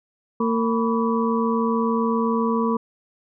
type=harmonic tone with a mistuned harmonic; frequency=228.4 Hz; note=A#3; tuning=35 cents flat; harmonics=1 / 2 / 4 / 5; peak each=-21 / -24 / -27 / -28 dBFS; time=0.4-2.77 s; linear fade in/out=5 ms; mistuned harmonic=4; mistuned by=+130 cents; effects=none